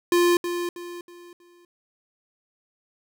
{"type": "tone with echo", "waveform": "square", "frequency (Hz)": 349.2, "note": "F4", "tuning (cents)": 0, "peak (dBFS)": -17, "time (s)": [0.12, 0.37], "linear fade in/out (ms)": 2, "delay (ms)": 320, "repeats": 4, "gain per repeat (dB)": -9, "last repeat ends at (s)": 1.65, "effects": []}